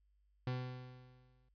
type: tone with exponential decay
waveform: 40% pulse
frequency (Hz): 126.5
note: B2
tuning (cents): +42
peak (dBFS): -34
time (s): 0.47-1.49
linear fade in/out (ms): 2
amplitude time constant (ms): 220
effects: added 50 Hz sine -70 dBFS peak until 1.54 s + resampled to 11025 Hz

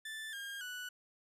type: tone with pitch steps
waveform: 30% pulse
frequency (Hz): 1760 / 1613.9 / 1480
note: A6 / G6 / F#6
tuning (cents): 0 / +50 / 0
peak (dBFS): -39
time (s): 0.05-0.89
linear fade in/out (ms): 5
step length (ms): 280
effects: resampled to 32000 Hz

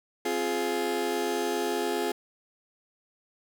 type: chord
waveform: 30% pulse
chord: F minor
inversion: second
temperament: just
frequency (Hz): 261.9 / 349.2 / 419.1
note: C4 / F4 / Ab4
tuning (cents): +2 / 0 / +16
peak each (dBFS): -32 / -28 / -27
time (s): 0.25-2.12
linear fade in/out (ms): 5
effects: none

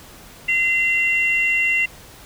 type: tone pair together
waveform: sine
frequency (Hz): 2057 / 2746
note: C7 / F7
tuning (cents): -30 / -30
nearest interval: perfect fourth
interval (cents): 500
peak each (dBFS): -18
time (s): 0.48-1.86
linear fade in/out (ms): 10
effects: tanh soft clip ceiling -8 dBFS + pink hiss -43 dBFS RMS until 2.25 s

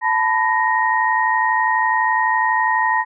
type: tone cluster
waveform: sine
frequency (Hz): 881 / 993 / 1866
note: A5 / B5 / A#6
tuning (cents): +2 / +9 / +1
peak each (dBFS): -19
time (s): 0.01-3.05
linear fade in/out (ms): 50
effects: none

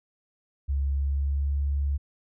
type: tone with pitch glide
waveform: sine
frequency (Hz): 69.3 to 70.59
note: C#2 to C#2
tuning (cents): 0 to +32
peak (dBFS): -23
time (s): 0.68-1.98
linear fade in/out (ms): 20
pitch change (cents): +32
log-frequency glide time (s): 0.9-1.57
effects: none

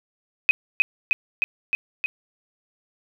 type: tone with echo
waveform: sine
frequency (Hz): 2520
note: D#7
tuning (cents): +21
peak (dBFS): -11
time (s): 0.49-0.51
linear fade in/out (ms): 0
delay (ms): 310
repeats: 5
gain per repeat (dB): -2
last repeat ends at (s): 2.06
effects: none

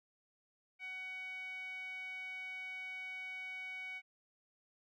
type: tone with band-pass filter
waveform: sawtooth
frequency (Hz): 750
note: F#5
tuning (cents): +23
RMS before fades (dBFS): -45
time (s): 0.79-4.02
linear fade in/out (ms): 50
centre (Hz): 2200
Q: 8
effects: none

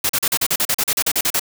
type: noise bursts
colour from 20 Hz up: white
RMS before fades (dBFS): -18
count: 15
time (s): 0.04-1.396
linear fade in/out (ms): 5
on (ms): 54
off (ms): 39
effects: none

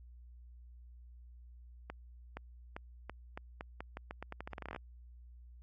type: accelerating click train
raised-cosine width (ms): 0.5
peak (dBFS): -27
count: 22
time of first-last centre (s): 1.9-4.762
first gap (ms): 470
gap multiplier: 0.84
effects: added 60 Hz sine -52 dBFS peak until 5.62 s + AAC 48 kbps

